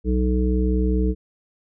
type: harmonic tone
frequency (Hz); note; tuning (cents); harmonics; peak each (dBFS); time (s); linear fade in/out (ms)
62.4; B1; +19; 1 / 3 / 5 / 7; -19 / -24 / -26 / -27; 0.04-1.15; 50
effects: none